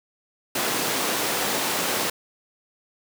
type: high-pass noise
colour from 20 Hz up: pink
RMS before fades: -25 dBFS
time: 0.55-2.1 s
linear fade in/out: 5 ms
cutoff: 290 Hz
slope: 12 dB/octave
effects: none